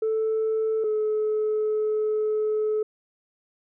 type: tone pair in turn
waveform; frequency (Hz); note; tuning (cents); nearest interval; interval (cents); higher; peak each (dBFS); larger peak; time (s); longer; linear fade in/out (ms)
sine; 440 / 429.2; A4 / A4; 0 / -43; unison; 43; first; -20; neither; 0.02-0.84 / 0.84-2.83; second; 5
effects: tanh soft clip ceiling -19 dBFS